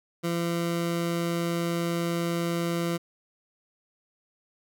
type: tone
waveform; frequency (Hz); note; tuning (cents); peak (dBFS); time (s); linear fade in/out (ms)
20% pulse; 170; F3; -46; -21; 0.23-2.98; 20
effects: none